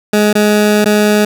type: tone with dropouts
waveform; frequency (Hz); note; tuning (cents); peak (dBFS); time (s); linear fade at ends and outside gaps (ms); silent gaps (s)
20% pulse; 209.7; G#3; +17; -3; 0.13-1.25; 5; 0.33-0.352 / 0.845-0.857
effects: none